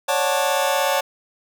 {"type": "chord", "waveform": "sawtooth", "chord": "D major seventh", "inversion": "third", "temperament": "just", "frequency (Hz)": [550.6, 587.3, 734.2, 881], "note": ["C#5", "D5", "F#5", "A5"], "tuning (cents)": [-12, 0, -14, 2], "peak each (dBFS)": [-18, -21, -21, -19], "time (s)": [0.08, 1.01], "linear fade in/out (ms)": 10, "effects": []}